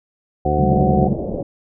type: harmonic tone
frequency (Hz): 74.3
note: D2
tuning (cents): +21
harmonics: 1 / 2 / 3 / 4 / 5 / 6 / 7 / 9 / 10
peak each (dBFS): -22 / -23 / -28 / -27 / -23 / -30 / -23 / -32 / -20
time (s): 0.45-1.08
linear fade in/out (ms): 5
type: chord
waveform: sine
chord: C# suspended fourth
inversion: none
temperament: equal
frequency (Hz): 138.59 / 185 / 207.7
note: C#3 / F#3 / G#3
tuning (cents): 0 / 0 / 0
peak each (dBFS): -20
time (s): 0.59-1.13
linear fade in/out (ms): 2
type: low-pass noise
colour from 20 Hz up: white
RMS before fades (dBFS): -25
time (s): 0.7-1.43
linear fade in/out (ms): 5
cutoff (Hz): 640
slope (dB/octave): 48
effects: none